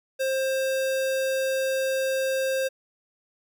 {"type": "tone", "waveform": "square", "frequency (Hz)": 530, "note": "C5", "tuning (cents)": 22, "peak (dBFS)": -24, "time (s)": [0.19, 2.69], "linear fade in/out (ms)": 20, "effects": []}